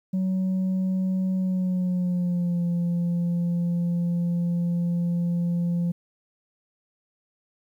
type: tone with pitch glide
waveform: sine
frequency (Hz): 187.3 to 172.75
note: F#3 to F3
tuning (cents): +21 to -19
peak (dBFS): -19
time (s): 0.13-5.92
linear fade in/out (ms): 10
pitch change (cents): -140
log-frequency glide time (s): 1.35-2.64
effects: tanh soft clip ceiling -21 dBFS + 10-bit